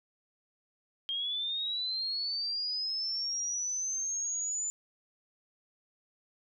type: linear sweep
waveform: sine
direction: up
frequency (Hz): 3198 to 7080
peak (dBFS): -31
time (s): 1.09-4.7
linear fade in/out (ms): 0
effects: none